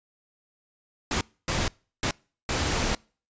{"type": "noise bursts at uneven times", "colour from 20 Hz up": "pink", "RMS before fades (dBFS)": -26, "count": 4, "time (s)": [[1.11, 1.21], [1.48, 1.68], [2.03, 2.11], [2.49, 2.95]], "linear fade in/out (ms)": 2, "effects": ["noise-tail reverb RT60 0.4 s tail -26 dB re dry", "resampled to 16000 Hz"]}